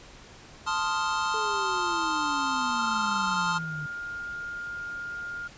square chord, F dominant seventh, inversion first, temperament equal, 880 / 1046.5 / 1244.5 / 1396.9 Hz, A5 / C6 / Eb6 / F6, 0 / 0 / 0 / 0 cents, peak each -32 dBFS, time 0.66-3.59 s, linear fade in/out 20 ms
sine exponential sweep, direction down, 441.5 to 146.83 Hz, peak -34 dBFS, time 1.34-3.86 s, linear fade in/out 0 ms
sine tone with pitch glide, 1372 to 1411.4 Hz, F6 to F6, -31 to +18 cents, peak -33 dBFS, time 2.78-5.48 s, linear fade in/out 10 ms, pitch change +49 cents, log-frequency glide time 3.31-3.52 s
effects pink hiss -49 dBFS RMS until 5.57 s + resampled to 16000 Hz

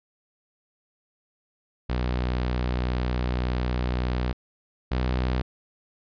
sawtooth tone pair in turn, 61.74 / 62.75 Hz, B1 / B1, 0 / +28 cents, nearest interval unison, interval 28 cents, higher second, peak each -20 / -19 dBFS, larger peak second, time 1.89-4.33 / 4.91-5.42 s, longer first, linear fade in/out 10 ms, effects resampled to 11025 Hz

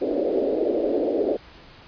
white band-pass noise, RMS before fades -23 dBFS, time 0.01-1.37 s, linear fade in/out 10 ms, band 270 to 580 Hz, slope 48 dB/octave, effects pink hiss -47 dBFS RMS until 1.87 s + resampled to 11025 Hz

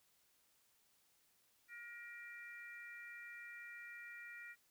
harmonic tone, 473.9 Hz, A#4, 28 cents sharp, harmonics 3 / 4 / 5, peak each -56 / -52 / -56 dBFS, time 1.68-4.56 s, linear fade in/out 50 ms, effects white hiss -75 dBFS RMS until 4.7 s

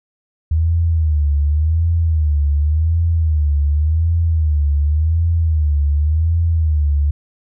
sine tone with vibrato, 77.78 Hz, D#2, in tune, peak -12 dBFS, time 0.51-7.11 s, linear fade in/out 5 ms, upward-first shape sine, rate 0.89 Hz, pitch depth 130 cents each way, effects none

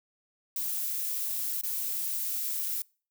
violet noise with dropouts, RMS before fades -32 dBFS, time 0.56-2.82 s, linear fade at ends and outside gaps 2 ms, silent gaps 1.612-1.635 s, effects noise-tail reverb RT60 0.4 s tail -26 dB re dry

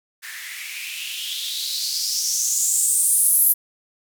violet noise with band-pass filter sweep, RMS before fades -22 dBFS, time 0.22-3.54 s, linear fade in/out 20 ms, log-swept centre 1700 to 12000 Hz, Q 5.3, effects none

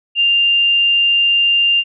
sine tone, 2794 Hz, F7, in tune, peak -10 dBFS, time 0.15-1.84 s, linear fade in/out 50 ms, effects none

